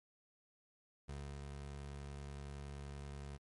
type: tone with ADSR envelope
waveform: 25% pulse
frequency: 70.6 Hz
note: C#2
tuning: 32 cents sharp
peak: -40 dBFS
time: 1.08-3.38 s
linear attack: 15 ms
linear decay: 300 ms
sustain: -2 dB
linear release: 24 ms
effects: MP3 48 kbps